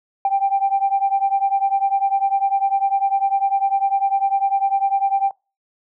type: beating tone pair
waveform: sine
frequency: 784 / 794 Hz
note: G5 / G5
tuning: 0 / +22 cents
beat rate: 10 Hz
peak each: -17 / -19 dBFS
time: 0.25-5.31 s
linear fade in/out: 2 ms
effects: noise-tail reverb RT60 0.3 s tail -25 dB re dry + tanh soft clip ceiling -9 dBFS